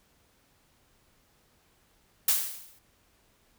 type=noise with exponential decay; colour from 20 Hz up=blue; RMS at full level=-21 dBFS; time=2.28-2.79 s; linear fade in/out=5 ms; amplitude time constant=110 ms; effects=pink hiss -66 dBFS RMS until 3.58 s